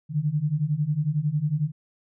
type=beating tone pair; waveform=sine; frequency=143.7 / 154.7 Hz; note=D3 / D#3; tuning=-37 / -10 cents; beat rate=11 Hz; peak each=-26 / -24 dBFS; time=0.09-1.72 s; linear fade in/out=50 ms; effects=none